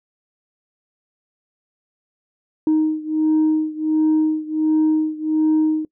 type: beating tone pair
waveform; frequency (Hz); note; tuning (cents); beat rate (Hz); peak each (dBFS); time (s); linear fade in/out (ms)
sine; 311.1 / 312.5; D#4 / D#4; 0 / +8; 1.4; -16 / -18; 2.67-5.85; 2
effects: noise-tail reverb RT60 0.1 s tail -23 dB re dry + tanh soft clip ceiling -11 dBFS